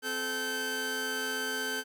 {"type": "tone cluster", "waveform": "sawtooth", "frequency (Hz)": [260.5, 433.9, 1547], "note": ["C4", "A4", "G6"], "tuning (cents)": [-7, -24, -23], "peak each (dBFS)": [-37, -34, -29], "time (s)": [0.02, 1.84], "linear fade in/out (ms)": 50, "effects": []}